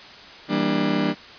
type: chord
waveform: 35% pulse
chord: E half-diminished seventh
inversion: none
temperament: just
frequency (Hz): 164.81 / 197.78 / 237.3 / 296.7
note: E3 / G3 / Bb3 / D4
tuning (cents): 0 / +16 / +31 / +18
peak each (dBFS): -27 / -23 / -25 / -22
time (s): 0.48-1.15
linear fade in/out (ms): 50
effects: white hiss -42 dBFS RMS until 1.38 s + resampled to 11025 Hz